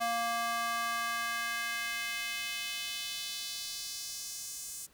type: tone with high-pass filter sweep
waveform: square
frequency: 233.1 Hz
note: A#3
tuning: in tune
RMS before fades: -36 dBFS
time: 0-4.87 s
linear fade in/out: 20 ms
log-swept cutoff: 760 to 7700 Hz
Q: 1.8
effects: pink hiss -64 dBFS RMS until 4.93 s